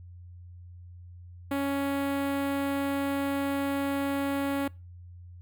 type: tone with notch filter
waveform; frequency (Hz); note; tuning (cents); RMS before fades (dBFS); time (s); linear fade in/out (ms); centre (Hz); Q
sawtooth; 278.4; C#4; +8; -29; 1.51-4.68; 5; 5700; 0.59
effects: noise-tail reverb RT60 0.3 s tail -24 dB re dry + added 88 Hz sine -44 dBFS peak until 5.41 s